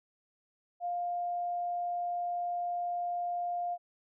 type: tone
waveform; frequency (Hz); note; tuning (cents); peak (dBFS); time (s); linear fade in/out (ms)
sine; 703; F5; +11; -31; 0.8-3.78; 50
effects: none